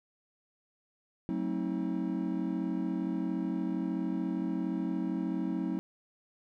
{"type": "chord", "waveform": "triangle", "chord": "F# diminished seventh", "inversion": "none", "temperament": "just", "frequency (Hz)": [185, 222, 266.4, 319.7], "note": ["F#3", "A3", "C4", "Eb4"], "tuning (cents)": [0, 16, 31, 47], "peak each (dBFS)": [-33, -36, -34, -33], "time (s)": [1.29, 5.79], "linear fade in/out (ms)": 0, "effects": []}